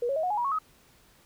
sine tone with pitch steps, 480.3 / 551.7 / 633.8 / 728 / 836.3 / 960.6 / 1103.4 / 1267.5 Hz, B4 / C#5 / D#5 / F#5 / G#5 / B5 / C#6 / D#6, -48 / -8 / +32 / -28 / +12 / -48 / -8 / +32 cents, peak -25 dBFS, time 0.02-0.588 s, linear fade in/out 5 ms, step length 71 ms, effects pink hiss -60 dBFS RMS until 1.25 s

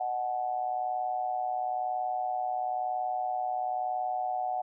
sine tone with amplitude modulation, 740 Hz, F#5, in tune, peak -25 dBFS, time 0-4.62 s, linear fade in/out 10 ms, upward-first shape sine, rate 121 Hz, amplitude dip 75%, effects none

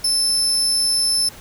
30% pulse tone, 5274 Hz, E8, in tune, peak -12 dBFS, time 0.04-1.29 s, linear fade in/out 5 ms, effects pink hiss -41 dBFS RMS until 1.4 s

